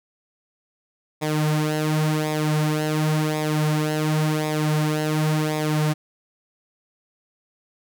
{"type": "tone with flanger", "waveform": "sawtooth", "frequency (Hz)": 153.6, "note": "D#3", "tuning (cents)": -22, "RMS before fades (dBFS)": -22, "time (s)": [1.21, 5.94], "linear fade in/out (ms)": 20, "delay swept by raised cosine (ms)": [0.67, 5.67], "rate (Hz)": 0.92, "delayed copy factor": -0.7, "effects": []}